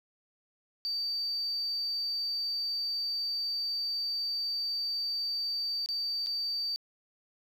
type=tone with dropouts; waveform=sine; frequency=4624 Hz; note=D8; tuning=28 cents flat; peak=-29 dBFS; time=0.85-6.76 s; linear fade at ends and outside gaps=0 ms; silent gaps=5.86-5.888 / 6.262-6.269 s; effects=tanh soft clip ceiling -26 dBFS + 10-bit